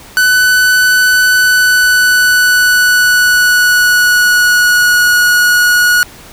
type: tone with pitch glide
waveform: 45% pulse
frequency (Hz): 1498 to 1456.2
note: F#6 to F#6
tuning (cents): +21 to -28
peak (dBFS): -6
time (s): 0.17-6.03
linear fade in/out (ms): 0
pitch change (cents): -49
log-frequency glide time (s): 1.33-5.13
effects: pink hiss -35 dBFS RMS until 6.32 s